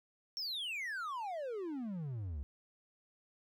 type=exponential sweep; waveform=triangle; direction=down; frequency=5580 to 65.41 Hz; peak=-36 dBFS; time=0.37-2.43 s; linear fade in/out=0 ms; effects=none